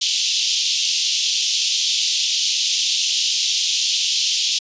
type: band-pass noise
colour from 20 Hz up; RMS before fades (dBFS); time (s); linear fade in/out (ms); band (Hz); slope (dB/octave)
pink; -20; 0.01-4.59; 10; 2900 to 6700; 48
effects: resampled to 16000 Hz